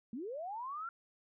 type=linear sweep; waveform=sine; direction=up; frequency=207.7 to 1396.9 Hz; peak=-39 dBFS; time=0.13-0.89 s; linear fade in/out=2 ms; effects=none